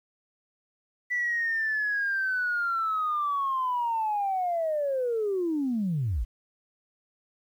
sine linear sweep, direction down, 1977 to 43.65 Hz, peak -24 dBFS, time 1.1-6.25 s, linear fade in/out 20 ms, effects tanh soft clip ceiling -20 dBFS + 10-bit

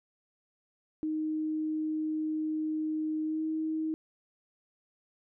sine tone with pitch glide, 311.1 to 315.6 Hz, D#4 to D#4, 0 to +25 cents, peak -29 dBFS, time 1.03-3.94 s, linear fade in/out 0 ms, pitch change +25 cents, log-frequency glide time 3.24-3.43 s, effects none

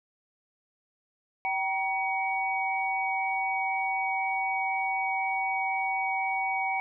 sine tone cluster, 770 / 949 / 2251 Hz, G5 / A#5 / C#7, -31 / +31 / +26 cents, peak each -29 / -35 / -30 dBFS, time 1.45-6.8 s, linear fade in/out 0 ms, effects none

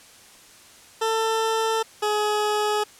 20% pulse tone pair in turn, 446.2 / 421.2 Hz, A4 / G#4, +24 / +24 cents, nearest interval minor second, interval 100 cents, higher first, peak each -16 / -16 dBFS, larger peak neither, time 1.01-1.83 / 2.02-2.84 s, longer neither, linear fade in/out 10 ms, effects white hiss -49 dBFS RMS until 2.99 s + low-pass 10000 Hz 12 dB/octave

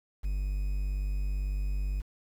triangle tone with quantisation, 49 Hz, G1, in tune, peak -26 dBFS, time 0.23-2.02 s, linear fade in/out 20 ms, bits 9, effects none

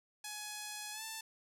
5% pulse tone with pitch glide, 841 to 885.4 Hz, G#5 to A5, +22 to +11 cents, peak -30 dBFS, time 0.24-1.21 s, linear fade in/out 5 ms, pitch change +89 cents, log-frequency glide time 0.92-1.03 s, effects none

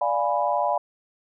sine chord, D diminished seventh, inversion none, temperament equal, 587.3 / 698.5 / 830.6 / 987.8 Hz, D5 / F5 / Ab5 / Cb6, 0 / 0 / 0 / 0 cents, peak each -26 dBFS, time 0.01-0.78 s, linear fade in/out 5 ms, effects none

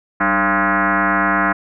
sine tone with frequency modulation, 192.7 Hz, G3, 29 cents flat, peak -13 dBFS, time 0.2-1.53 s, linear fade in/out 10 ms, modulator 247 Hz, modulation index 6.8, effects none

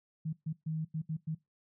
sine tone bursts at uneven times, 158.1 Hz, D#3, 28 cents sharp, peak -32 dBFS, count 6, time 0.25-0.33 / 0.46-0.53 / 0.66-0.85 / 0.94-1.02 / 1.09-1.17 / 1.27-1.35 s, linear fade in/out 10 ms, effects noise-tail reverb RT60 0.2 s tail -20 dB re dry

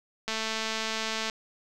click train, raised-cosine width 0.2 ms, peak -14 dBFS, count 226, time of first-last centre 0.28-1.298 s, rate 221 Hz, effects none

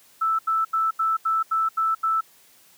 sine tone bursts, 1318.5 Hz, E6, in tune, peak -19 dBFS, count 8, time 0.21-2.21 s, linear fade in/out 10 ms, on 180 ms, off 80 ms, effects white hiss -55 dBFS RMS until 2.77 s + high-pass 100 Hz 12 dB/octave

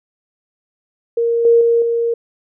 sine tone with level steps, 466.2 Hz, A#4, in tune, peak -13 / -7 / -10 / -14 dBFS, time 1.17-2.14 s, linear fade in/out 5 ms, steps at 1.45 / 1.61 / 1.82 s, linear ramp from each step 2 ms, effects none

